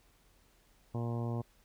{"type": "harmonic tone", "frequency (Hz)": 117.8, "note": "A#2", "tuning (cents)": 19, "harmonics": [1, 2, 3, 4, 5, 6, 7, 8, 9], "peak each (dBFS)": [-34, -40, -44, -46, -48, -50, -51, -52, -53], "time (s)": [0.94, 1.42], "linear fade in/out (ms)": 10, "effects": ["added 42 Hz sine -68 dBFS peak until 1.64 s", "pink hiss -68 dBFS RMS until 1.64 s"]}